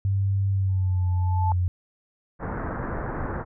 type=tone with pitch glide; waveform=sine; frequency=98 to 89.87 Hz; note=G2 to F#2; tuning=0 to -50 cents; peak=-20 dBFS; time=0.05-1.68 s; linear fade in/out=0 ms; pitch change=-150 cents; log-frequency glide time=0.5-1.09 s
type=tone with exponential growth; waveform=sine; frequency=873 Hz; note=A5; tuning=14 cents flat; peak=-22 dBFS; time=0.69-1.52 s; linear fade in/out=1 ms; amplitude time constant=180 ms
type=low-pass noise; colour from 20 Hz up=pink; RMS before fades=-30 dBFS; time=2.39-3.45 s; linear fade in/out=50 ms; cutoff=1700 Hz; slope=48 dB/octave
effects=none